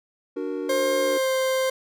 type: chord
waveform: triangle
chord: D augmented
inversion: none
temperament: equal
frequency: 293.7 / 370 / 466.2 Hz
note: D4 / F#4 / A#4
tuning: 0 / 0 / 0 cents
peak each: -29 dBFS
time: 0.36-1.18 s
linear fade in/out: 10 ms
type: tone with pitch glide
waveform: 40% pulse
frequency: 531 to 523.7 Hz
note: C5 to C5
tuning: +25 to +1 cents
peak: -20 dBFS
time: 0.69-1.7 s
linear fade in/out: 5 ms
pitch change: -24 cents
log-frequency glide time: 1-1.37 s
effects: none